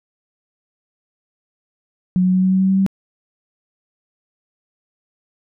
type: tone with pitch steps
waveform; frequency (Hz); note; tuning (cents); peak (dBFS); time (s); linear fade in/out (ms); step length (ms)
sine; 182.7 / 184.18 / 185.68 / 187.19 / 188.71 / 190.24 / 191.78 / 193.34; F#3 / F#3 / F#3 / F#3 / F#3 / F#3 / G3 / G3; -22 / -8 / +6 / +20 / +34 / +48 / -38 / -24; -12; 2.16-2.864; 0; 88
effects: none